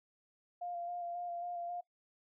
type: tone with vibrato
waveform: sine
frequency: 698.5 Hz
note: F5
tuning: in tune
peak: -38 dBFS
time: 0.61-1.81 s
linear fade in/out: 10 ms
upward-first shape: square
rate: 3.7 Hz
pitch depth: 17 cents each way
effects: noise-tail reverb RT60 0.1 s tail -21 dB re dry